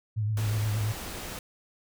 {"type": "tone with vibrato", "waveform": "sine", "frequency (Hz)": 106.8, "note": "G#2", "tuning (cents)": 49, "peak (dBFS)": -25, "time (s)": [0.16, 0.93], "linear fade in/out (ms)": 20, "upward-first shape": "triangle", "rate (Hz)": 8.5, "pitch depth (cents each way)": 62}
{"type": "noise", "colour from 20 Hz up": "pink", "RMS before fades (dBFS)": -38, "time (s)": [0.37, 1.39], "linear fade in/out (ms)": 2}
{"effects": []}